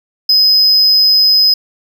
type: tone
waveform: triangle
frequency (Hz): 5050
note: D#8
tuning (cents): +25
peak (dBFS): -5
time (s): 0.29-1.54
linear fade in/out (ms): 5
effects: none